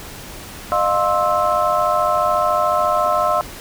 sine tone cluster, 611 / 705 / 1055 / 1309 Hz, D#5 / F5 / C6 / E6, -32 / +16 / +14 / -13 cents, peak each -20 dBFS, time 0.72-3.41 s, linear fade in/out 0 ms, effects pink hiss -35 dBFS RMS until 3.6 s

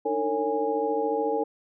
sine tone cluster, 297.1 / 311 / 452.3 / 555 / 824 Hz, D4 / D#4 / A4 / C#5 / G#5, +20 / -1 / +48 / +2 / -14 cents, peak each -35 / -34 / -26 / -32 / -29 dBFS, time 0.05-1.44 s, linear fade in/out 10 ms, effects none

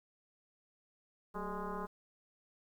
sine tone with frequency modulation, 425.8 Hz, G#4, 43 cents sharp, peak -37 dBFS, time 1.34-1.87 s, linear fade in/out 20 ms, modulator 204 Hz, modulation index 4.2, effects 11-bit

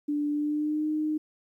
sine tone with pitch glide, 293.7 to 306.9 Hz, D4 to D#4, 0 to -24 cents, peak -25 dBFS, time 0.08-1.18 s, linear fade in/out 10 ms, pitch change +76 cents, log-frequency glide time 0.3-0.88 s, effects 11-bit

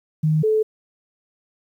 sine tone pair in turn, 155.4 / 434.2 Hz, D#3 / A4, -2 / -23 cents, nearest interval octave + tritone, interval 1779 cents, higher second, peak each -15 dBFS, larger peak neither, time 0.23-0.43 / 0.43-0.63 s, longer neither, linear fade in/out 10 ms, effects 9-bit

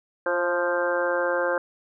harmonic tone with a mistuned harmonic, 174.61 Hz, F3, in tune, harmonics 2 / 3 / 4 / 5 / 6 / 7 / 8 / 9, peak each -31 / -24 / -36 / -33 / -33 / -36 / -33 / -29 dBFS, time 0.26-1.58 s, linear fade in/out 2 ms, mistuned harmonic 3, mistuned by +19 cents, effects none

